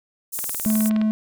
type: high-pass noise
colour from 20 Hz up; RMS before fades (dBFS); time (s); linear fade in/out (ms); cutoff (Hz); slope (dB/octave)
pink; -28; 0.32-0.9; 20; 7900; 24
type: click train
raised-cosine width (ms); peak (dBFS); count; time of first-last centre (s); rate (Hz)
0.3; -16; 13; 0.39-1.015; 19.2
type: tone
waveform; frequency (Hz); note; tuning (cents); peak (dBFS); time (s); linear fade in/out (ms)
triangle; 216.1; A3; -31; -15; 0.66-1.11; 0
effects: none